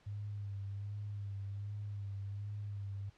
sine tone with vibrato, 101.1 Hz, G#2, 46 cents flat, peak -39 dBFS, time 0.06-3.1 s, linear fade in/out 10 ms, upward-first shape sine, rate 1.3 Hz, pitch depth 37 cents each way, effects pink hiss -68 dBFS RMS until 3.17 s + low-pass 5000 Hz 12 dB/octave

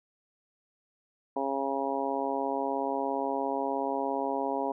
harmonic tone, 137 Hz, C#3, 20 cents flat, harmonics 2 / 3 / 4 / 5 / 6 / 7, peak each -35 / -35 / -35 / -35 / -35 / -35 dBFS, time 1.36-4.72 s, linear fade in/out 5 ms, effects none

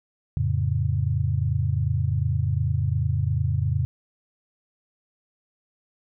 sine chord, F augmented, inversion none, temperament equal, 87.31 / 110 / 138.59 Hz, F2 / A2 / C#3, 0 / 0 / 0 cents, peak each -25 dBFS, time 0.37-3.85 s, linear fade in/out 0 ms, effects none

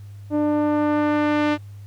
sawtooth tone with low-pass filter sweep, 297.9 Hz, D4, 25 cents sharp, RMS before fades -20 dBFS, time 0.3-1.58 s, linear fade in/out 50 ms, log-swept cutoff 600 to 3000 Hz, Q 0.94, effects added 101 Hz sine -36 dBFS peak until 1.86 s + pink hiss -58 dBFS RMS until 1.86 s

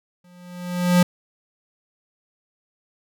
square tone with exponential growth, 177.9 Hz, F3, 32 cents sharp, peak -11 dBFS, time 0.24-1.03 s, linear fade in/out 5 ms, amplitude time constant 170 ms, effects none

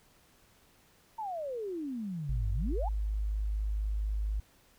sine exponential two-way sweep, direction down then up, 920 to 92.5 to 920 Hz, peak -34 dBFS, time 1.18-2.89 s, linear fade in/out 10 ms, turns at 2.52 s
sine tone, 52.1 Hz, G#1, 6 cents sharp, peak -29 dBFS, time 2.29-4.4 s, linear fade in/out 5 ms
effects pink hiss -64 dBFS RMS until 4.78 s

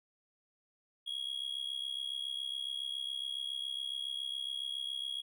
triangle tone with amplitude modulation, 3300 Hz, G#7, 12 cents flat, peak -31 dBFS, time 1.06-5.22 s, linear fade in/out 20 ms, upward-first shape sine, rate 67.2 Hz, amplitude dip 85%, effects none

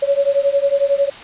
sine beating tone pair, 554.4 / 565.4 Hz, C#5 / C#5, 0 / +34 cents, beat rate 11 Hz, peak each -16 dBFS, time 0.02-1.1 s, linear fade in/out 10 ms, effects white hiss -35 dBFS RMS until 1.23 s + resampled to 8000 Hz

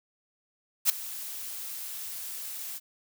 blue noise with ADSR envelope, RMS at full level -19 dBFS, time 0.85-2.8 s, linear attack 47 ms, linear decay 4 ms, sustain -19 dB, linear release 35 ms, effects none

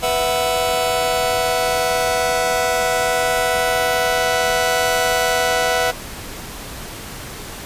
sawtooth chord, B suspended fourth, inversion none, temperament just, 493.9 / 658.5 / 740.8 Hz, B4 / E5 / F#5, 0 / -2 / +2 cents, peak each -17 dBFS, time 0.02-5.92 s, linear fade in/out 20 ms, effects pink hiss -32 dBFS RMS until 7.65 s + resampled to 32000 Hz

